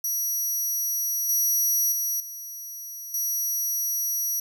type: tone with level steps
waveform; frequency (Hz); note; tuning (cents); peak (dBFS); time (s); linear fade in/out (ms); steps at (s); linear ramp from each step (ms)
15% pulse; 5800; F#8; -35; -19 / -15 / -19 / -30 / -19; 0.04-4.4; 5; 1.29 / 1.92 / 2.2 / 3.14; 2
effects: none